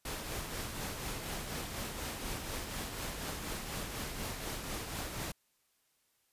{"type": "noise with tremolo", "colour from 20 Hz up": "pink", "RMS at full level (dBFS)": -38, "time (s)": [0.05, 5.32], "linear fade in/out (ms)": 5, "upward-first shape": "triangle", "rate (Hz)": 4.1, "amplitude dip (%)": 45, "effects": ["white hiss -75 dBFS RMS until 6.32 s", "resampled to 32000 Hz"]}